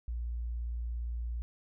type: tone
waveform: sine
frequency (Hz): 58.7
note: A#1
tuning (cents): +13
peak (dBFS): -33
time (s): 0.08-1.42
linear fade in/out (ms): 0
effects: none